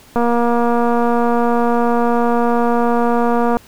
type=click train; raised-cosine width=1 ms; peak=-4 dBFS; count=809; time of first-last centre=0.16-3.569 s; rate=237 Hz; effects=pink hiss -45 dBFS RMS until 3.67 s